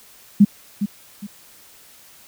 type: tone with echo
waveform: sine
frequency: 204 Hz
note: G#3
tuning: 31 cents flat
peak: -6 dBFS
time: 0.4-0.45 s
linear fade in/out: 10 ms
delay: 410 ms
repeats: 2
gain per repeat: -11 dB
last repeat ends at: 1.27 s
effects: white hiss -48 dBFS RMS until 2.27 s